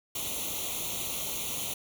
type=noise with comb filter; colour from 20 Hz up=white; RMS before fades=-34 dBFS; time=0.15-1.74 s; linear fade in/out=5 ms; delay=0.3 ms; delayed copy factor=+0.9; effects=none